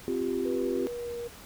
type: chord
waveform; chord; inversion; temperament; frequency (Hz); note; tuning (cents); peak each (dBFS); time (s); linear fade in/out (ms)
sine; C suspended fourth; none; equal; 261.6 / 349.2 / 392; C4 / F4 / G4; 0 / 0 / 0; -32 / -31 / -30; 0.08-0.87; 0
type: tone with pitch glide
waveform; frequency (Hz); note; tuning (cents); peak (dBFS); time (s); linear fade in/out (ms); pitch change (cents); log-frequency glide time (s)
sine; 488.9 to 474.2; B4 to A#4; -18 to +30; -33; 0.45-1.28; 10; -52; 0.63-1.17
effects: tanh soft clip ceiling -17 dBFS + pink hiss -48 dBFS RMS until 1.45 s